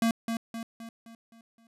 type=tone with echo; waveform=square; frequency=228.4 Hz; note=A#3; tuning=35 cents flat; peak=-23 dBFS; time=0.02-0.11 s; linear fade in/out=2 ms; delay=260 ms; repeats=6; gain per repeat=-6 dB; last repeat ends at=1.67 s; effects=resampled to 32000 Hz

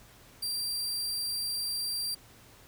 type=tone; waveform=sawtooth; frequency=4719 Hz; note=D8; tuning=7 cents sharp; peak=-28 dBFS; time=0.42-2.15 s; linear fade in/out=10 ms; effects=added 118 Hz sine -62 dBFS peak until 2.67 s + pink hiss -56 dBFS RMS until 2.67 s

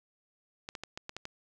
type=clicks; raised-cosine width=0.2 ms; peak=-22 dBFS; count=7; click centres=0.689 / 0.752 / 0.836 / 0.975 / 1.094 / 1.166 / 1.254 s; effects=none

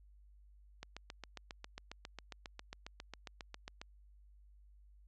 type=click train; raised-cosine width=0.2 ms; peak=-28 dBFS; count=23; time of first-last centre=0.83-3.815 s; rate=7.37 Hz; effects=added 50 Hz sine -59 dBFS peak until 5.07 s + low-pass 7000 Hz 12 dB/octave

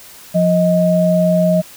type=tone pair together; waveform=sine; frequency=176 / 627.2 Hz; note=F3 / D#5; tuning=+14 / +14 cents; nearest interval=octave + minor seventh; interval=2200 cents; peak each=-13 dBFS; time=0.34-1.62 s; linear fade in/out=20 ms; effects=white hiss -39 dBFS RMS until 1.76 s

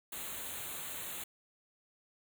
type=band-stop noise; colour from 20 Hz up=white; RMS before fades=-42 dBFS; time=0.12-1.24 s; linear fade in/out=5 ms; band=4200 to 6500 Hz; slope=96 dB/octave; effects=none

